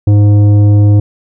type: tone with tanh clipping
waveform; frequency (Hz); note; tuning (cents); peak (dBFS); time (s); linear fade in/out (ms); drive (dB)
triangle; 103.2; G#2; -10; -5; 0.07-1; 5; 14
effects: none